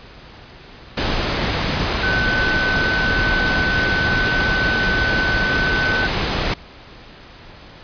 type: tone in noise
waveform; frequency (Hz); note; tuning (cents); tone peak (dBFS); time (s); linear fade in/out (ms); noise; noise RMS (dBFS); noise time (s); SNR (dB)
sine; 1513; F#6; +38; -18; 2.03-6.07; 5; pink; -20; 0.97-6.54; -1
effects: pink hiss -41 dBFS RMS until 7.83 s + resampled to 11025 Hz